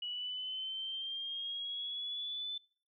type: linear sweep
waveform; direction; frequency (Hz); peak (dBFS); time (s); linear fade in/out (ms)
sine; up; 2926 to 3524; -37; 0.02-2.58; 5
effects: noise-tail reverb RT60 0.5 s tail -25 dB re dry